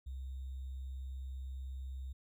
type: tone with sample-and-hold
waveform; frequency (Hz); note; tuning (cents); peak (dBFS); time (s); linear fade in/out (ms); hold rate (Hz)
sine; 65.7; C2; +8; -40; 0.06-2.13; 10; 3675
effects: none